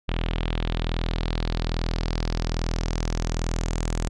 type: tone with low-pass filter sweep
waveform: sawtooth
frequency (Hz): 41.2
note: E1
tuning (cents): 0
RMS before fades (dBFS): -26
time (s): 0.08-4.09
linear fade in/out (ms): 10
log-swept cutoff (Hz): 3100 to 7400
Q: 3
effects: none